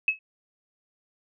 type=tone with exponential decay; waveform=sine; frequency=2582 Hz; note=E7; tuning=37 cents flat; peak=-15 dBFS; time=0.08-0.19 s; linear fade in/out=2 ms; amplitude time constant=23 ms; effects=none